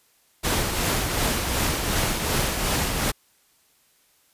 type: noise with tremolo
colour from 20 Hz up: pink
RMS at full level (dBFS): -22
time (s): 0.43-3.12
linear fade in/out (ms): 20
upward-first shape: triangle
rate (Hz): 2.7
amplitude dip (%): 45
effects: white hiss -62 dBFS RMS until 4.33 s + resampled to 32000 Hz